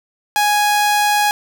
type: tone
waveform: sawtooth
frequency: 830.6 Hz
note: G#5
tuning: in tune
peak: -9 dBFS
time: 0.36-1.31 s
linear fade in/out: 0 ms
effects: none